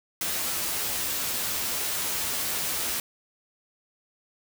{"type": "noise with comb filter", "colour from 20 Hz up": "white", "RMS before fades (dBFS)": -29, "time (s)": [0.21, 3], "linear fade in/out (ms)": 2, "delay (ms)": 12, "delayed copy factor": 0.55, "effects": []}